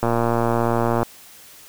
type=click train; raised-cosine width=1 ms; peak=-6 dBFS; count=118; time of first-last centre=0.03-1.03 s; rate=117 Hz; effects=white hiss -45 dBFS RMS until 1.68 s